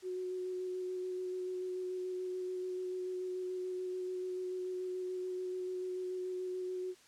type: tone with vibrato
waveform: sine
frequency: 367.5 Hz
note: F#4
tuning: 12 cents flat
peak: -36 dBFS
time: 0.02-6.95 s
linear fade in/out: 50 ms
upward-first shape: square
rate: 6.9 Hz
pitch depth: 10 cents each way
effects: white hiss -62 dBFS RMS until 7.07 s + low-pass 8000 Hz 12 dB/octave